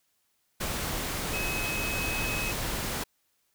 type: tone in noise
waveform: sine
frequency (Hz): 2554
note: D#7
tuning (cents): +45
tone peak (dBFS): -32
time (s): 1.33-2.52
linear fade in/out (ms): 10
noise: pink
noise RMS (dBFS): -32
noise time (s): 0.6-3.04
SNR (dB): -3
effects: white hiss -73 dBFS RMS until 3.54 s

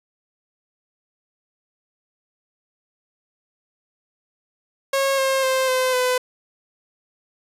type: tone with pitch steps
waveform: sawtooth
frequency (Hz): 545 / 534.4 / 524 / 513.8 / 503.8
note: C#5 / C5 / C5 / C5 / B4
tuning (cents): -29 / +36 / +2 / -32 / +34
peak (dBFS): -14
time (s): 4.93-6.18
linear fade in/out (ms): 5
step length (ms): 250
effects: resampled to 32000 Hz

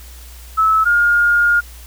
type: tone pair in turn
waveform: sine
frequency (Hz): 1302 / 1419.7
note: E6 / F6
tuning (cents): -22 / +28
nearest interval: minor second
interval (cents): 150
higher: second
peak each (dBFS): -10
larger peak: neither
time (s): 0.57-0.85 / 0.85-1.61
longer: second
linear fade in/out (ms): 20
effects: added 60 Hz sine -35 dBFS peak until 1.86 s + white hiss -42 dBFS RMS until 1.86 s

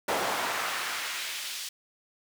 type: noise with high-pass filter sweep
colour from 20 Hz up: brown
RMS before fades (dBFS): -32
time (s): 0.08-1.69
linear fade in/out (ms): 5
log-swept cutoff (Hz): 570 to 4200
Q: 1
effects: none

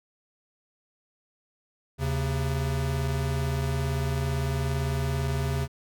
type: tone pair together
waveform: square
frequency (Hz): 77.33 / 135.1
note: D#2 / C#3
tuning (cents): -10 / -44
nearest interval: minor seventh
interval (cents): 966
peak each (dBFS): -30 / -28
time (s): 1.98-5.68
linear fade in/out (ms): 50
effects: none

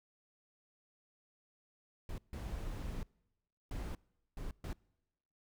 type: noise bursts at uneven times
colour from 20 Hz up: brown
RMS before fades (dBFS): -41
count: 5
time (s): 2.09-2.18 / 2.33-3.03 / 3.71-3.95 / 4.37-4.51 / 4.64-4.73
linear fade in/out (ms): 2
effects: noise-tail reverb RT60 1.0 s tail -26 dB re dry

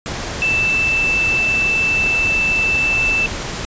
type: tone in noise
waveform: sine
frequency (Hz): 2649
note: E7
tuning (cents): +8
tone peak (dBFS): -14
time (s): 0.42-3.26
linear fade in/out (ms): 0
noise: pink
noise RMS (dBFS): -25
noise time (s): 0.06-3.65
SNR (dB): +8
effects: resampled to 16000 Hz

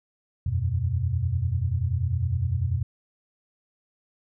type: chord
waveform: sine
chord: E suspended second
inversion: none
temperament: equal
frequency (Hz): 82.41 / 92.5 / 123.47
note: E2 / F#2 / B2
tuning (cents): 0 / 0 / 0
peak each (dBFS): -28 / -26 / -27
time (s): 0.46-2.83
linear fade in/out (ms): 5
effects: none

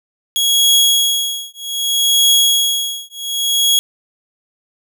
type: tone with tremolo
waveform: sawtooth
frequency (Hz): 3322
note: G#7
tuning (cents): 0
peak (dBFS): -5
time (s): 0.36-3.79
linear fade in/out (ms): 0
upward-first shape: triangle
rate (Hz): 0.64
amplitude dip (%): 100
effects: none

